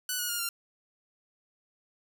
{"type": "tone with pitch steps", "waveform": "5% pulse", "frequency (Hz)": [1488, 1452.3, 1417.5, 1383.5], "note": ["F#6", "F#6", "F6", "F6"], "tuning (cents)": [9, -33, 25, -17], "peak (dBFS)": -19, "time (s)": [0.09, 0.49], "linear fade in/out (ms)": 2, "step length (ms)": 100, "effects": []}